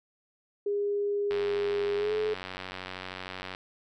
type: tone with pitch glide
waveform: sine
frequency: 407.7 to 428.2 Hz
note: G#4 to A4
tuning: -32 to -47 cents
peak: -26 dBFS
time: 0.66-2.34 s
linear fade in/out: 5 ms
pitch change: +85 cents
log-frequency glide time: 1.96-2.14 s
type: click train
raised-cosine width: 0.3 ms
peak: -21 dBFS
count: 209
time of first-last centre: 1.31-3.549 s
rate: 92.9 Hz
effects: none